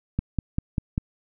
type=click train; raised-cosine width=5 ms; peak=-11 dBFS; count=5; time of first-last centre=0.19-0.979 s; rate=5.07 Hz; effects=none